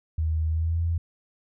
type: tone with pitch glide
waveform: sine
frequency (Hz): 79.4 to 83.93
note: D#2 to E2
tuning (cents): +36 to +32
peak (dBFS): -22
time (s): 0.18-0.98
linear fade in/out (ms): 5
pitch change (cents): +96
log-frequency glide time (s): 0.49-0.81
effects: none